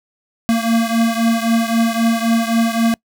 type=beating tone pair; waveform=square; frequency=227.7 / 231.5 Hz; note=A#3 / A#3; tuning=-40 / -12 cents; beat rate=3.8 Hz; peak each=-16 / -19 dBFS; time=0.49-2.94 s; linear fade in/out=0 ms; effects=noise-tail reverb RT60 0.1 s tail -26 dB re dry